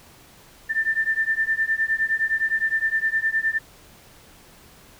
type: beating tone pair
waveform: sine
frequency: 1779 / 1788.7 Hz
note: A6 / A6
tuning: +19 / +28 cents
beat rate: 9.7 Hz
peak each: -23 dBFS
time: 0.69-3.59 s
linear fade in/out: 20 ms
effects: pink hiss -50 dBFS RMS until 4.99 s